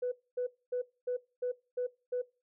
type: tone bursts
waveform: sine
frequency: 495.5 Hz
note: B4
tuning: 6 cents sharp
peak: -29 dBFS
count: 7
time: 0.02-2.22 s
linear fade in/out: 10 ms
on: 100 ms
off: 250 ms
effects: noise-tail reverb RT60 0.3 s tail -21 dB re dry + tanh soft clip ceiling -26 dBFS

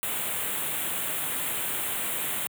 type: band-stop noise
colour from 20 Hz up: white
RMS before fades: -30 dBFS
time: 0.03-2.47 s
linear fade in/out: 0 ms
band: 3600 to 7700 Hz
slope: 48 dB/octave
effects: high-pass 100 Hz 12 dB/octave

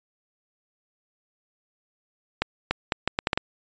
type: accelerating click train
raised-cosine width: 0.3 ms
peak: -6 dBFS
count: 8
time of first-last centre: 2.42-3.375 s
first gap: 290 ms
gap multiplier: 0.73
effects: resampled to 16000 Hz

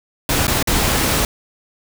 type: noise with dropouts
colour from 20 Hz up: pink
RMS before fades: -17 dBFS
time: 0.29-1.25 s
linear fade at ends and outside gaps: 2 ms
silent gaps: 0.469-0.479 / 0.627-0.673 s
effects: none

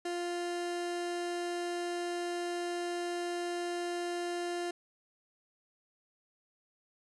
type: tone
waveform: 30% pulse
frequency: 349.2 Hz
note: F4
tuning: in tune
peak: -31 dBFS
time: 0.05-4.71 s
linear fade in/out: 5 ms
effects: resampled to 24000 Hz

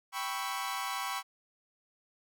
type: chord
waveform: sawtooth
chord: C# half-diminished seventh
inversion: second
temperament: equal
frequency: 784 / 987.8 / 1108.7 / 1318.5 Hz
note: G5 / B5 / C#6 / E6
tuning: 0 / 0 / 0 / 0 cents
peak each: -36 / -35 / -34 / -39 dBFS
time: 0.12-1.23 s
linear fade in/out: 50 ms
effects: none

